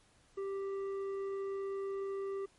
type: tone with tanh clipping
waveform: sine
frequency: 392 Hz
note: G4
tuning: in tune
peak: -37 dBFS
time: 0.37-2.46 s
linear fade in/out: 10 ms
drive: 8 dB
effects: pink hiss -67 dBFS RMS until 2.58 s + MP3 48 kbps